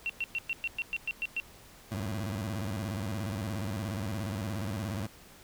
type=tone bursts; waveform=sine; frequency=2727 Hz; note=F7; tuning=42 cents flat; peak=-29 dBFS; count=10; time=0.06-1.4 s; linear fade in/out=0 ms; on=35 ms; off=110 ms
type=tone with vibrato; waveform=25% pulse; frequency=101.6 Hz; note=G#2; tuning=38 cents flat; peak=-29 dBFS; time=1.91-5.07 s; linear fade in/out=10 ms; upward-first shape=square; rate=17 Hz; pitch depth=160 cents each way
effects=pink hiss -54 dBFS RMS until 5.43 s